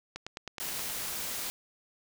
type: click train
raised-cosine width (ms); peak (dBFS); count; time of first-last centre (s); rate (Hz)
0.2; -21; 8; 0.16-0.899; 9.47
type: noise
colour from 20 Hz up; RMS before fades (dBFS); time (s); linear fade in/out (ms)
white; -36; 0.6-1.5; 0
effects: none